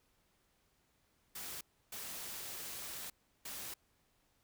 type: noise bursts at uneven times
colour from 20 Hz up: white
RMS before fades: -45 dBFS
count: 3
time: 1.35-1.61 / 1.92-3.1 / 3.45-3.74 s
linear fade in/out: 5 ms
effects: pink hiss -75 dBFS RMS until 4.43 s